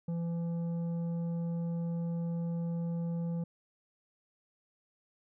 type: tone with tanh clipping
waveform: sine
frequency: 168.9 Hz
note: E3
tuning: 42 cents sharp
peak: -33 dBFS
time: 0.08-3.44 s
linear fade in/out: 5 ms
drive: 8 dB
effects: none